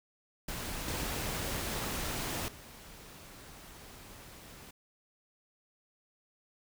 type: noise with level steps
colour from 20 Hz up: pink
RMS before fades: -39 / -36 / -51 dBFS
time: 0.48-4.71 s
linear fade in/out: 5 ms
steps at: 0.88 / 2.48 s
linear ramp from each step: 2 ms
effects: none